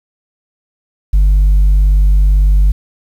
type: tone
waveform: sine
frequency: 49 Hz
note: G1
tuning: in tune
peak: -3 dBFS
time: 1.13-2.72 s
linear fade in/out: 10 ms
effects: tanh soft clip ceiling -5 dBFS + 7-bit